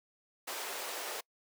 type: high-pass noise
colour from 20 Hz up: pink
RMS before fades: -40 dBFS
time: 0.47-1.21 s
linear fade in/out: 10 ms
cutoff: 420 Hz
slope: 24 dB/octave
effects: noise-tail reverb RT60 0.1 s tail -26 dB re dry